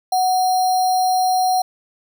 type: tone with sample-and-hold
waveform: sine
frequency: 740 Hz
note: F#5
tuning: in tune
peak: -14 dBFS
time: 0.12-1.62 s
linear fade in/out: 5 ms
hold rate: 4900 Hz
effects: none